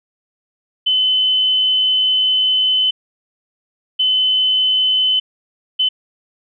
sine tone bursts at uneven times, 3035 Hz, F#7, 43 cents sharp, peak -12 dBFS, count 3, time 0.86-2.91 / 3.99-5.2 / 5.79-5.89 s, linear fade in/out 10 ms, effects none

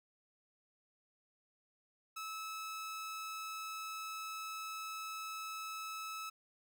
sawtooth tone, 1300 Hz, E6, 24 cents flat, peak -38 dBFS, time 2.16-6.3 s, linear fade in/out 10 ms, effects none

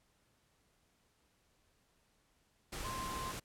sine tone in noise, 1046.5 Hz, C6, in tune, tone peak -41 dBFS, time 2.84-3.32 s, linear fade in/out 10 ms, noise pink, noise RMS -43 dBFS, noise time 2.72-3.4 s, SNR -1 dB, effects pink hiss -74 dBFS RMS until 3.44 s + low-pass 12000 Hz 12 dB/octave

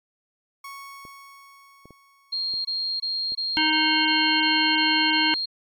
30% pulse tone with exponential decay, 1107 Hz, C#6, 3 cents flat, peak -33 dBFS, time 0.64-3.54 s, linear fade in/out 5 ms, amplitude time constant 630 ms
clicks, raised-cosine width 2 ms, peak -33 dBFS, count 6, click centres 1.052 / 1.856 / 1.907 / 2.539 / 3.321 / 3.583 s
sine tone bursts, 4228 Hz, C8, 17 cents sharp, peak -24 dBFS, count 9, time 2.32-5.458 s, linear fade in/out 10 ms, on 330 ms, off 21 ms
harmonic tone, 311.1 Hz, D#4, in tune, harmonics 1 / 3 / 5 / 7 / 9 / 10, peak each -26 / -26 / -26 / -26 / -26 / -26 dBFS, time 3.57-5.34 s, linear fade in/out 0 ms
effects MP3 96 kbps

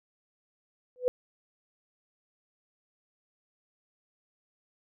sine tone with exponential growth, 499.3 Hz, B4, 19 cents sharp, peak -18 dBFS, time 0.96-1.08 s, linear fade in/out 0 ms, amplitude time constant 24 ms, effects none

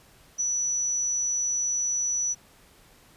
sine tone with ADSR envelope, 5920 Hz, F#8, in tune, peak -22 dBFS, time 0.38-2.35 s, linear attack 25 ms, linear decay 11 ms, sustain -2 dB, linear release 31 ms, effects pink hiss -56 dBFS RMS until 3.16 s + resampled to 32000 Hz

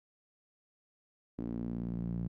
sawtooth tone with band-pass filter sweep, 58.27 Hz, A#1, in tune, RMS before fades -37 dBFS, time 1.38-2.28 s, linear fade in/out 10 ms, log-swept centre 270 to 160 Hz, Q 2.9, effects none

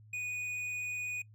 sine tone with tanh clipping, 2473 Hz, D#7, 11 cents flat, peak -36 dBFS, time 0.13-1.22 s, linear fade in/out 5 ms, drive 8 dB, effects noise-tail reverb RT60 0.1 s tail -24 dB re dry + added 107 Hz sine -54 dBFS peak until 1.34 s

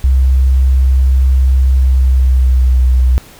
sine tone with pitch glide, 65.41 to 63.11 Hz, C2 to B1, 0 to +38 cents, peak -6 dBFS, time 0.04-3.18 s, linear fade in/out 0 ms, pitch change -62 cents, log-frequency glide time 1.72-2.85 s, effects pink hiss -39 dBFS RMS until 3.39 s

